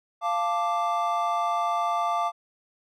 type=chord; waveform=triangle; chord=D minor; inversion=first; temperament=equal with one note detuned; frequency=694.8 / 880 / 1174.7 Hz; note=F5 / A5 / D6; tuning=-9 / 0 / 0 cents; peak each=-25 / -28 / -25 dBFS; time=0.21-2.32 s; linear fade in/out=50 ms; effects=none